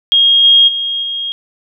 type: tone with level steps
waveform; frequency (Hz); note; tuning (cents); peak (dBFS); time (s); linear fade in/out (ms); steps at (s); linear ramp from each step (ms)
sine; 3255; G#7; -36; -6 / -4 / -15 / -17; 0.12-1.32; 0; 0.43 / 0.67 / 1.02; 20
effects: none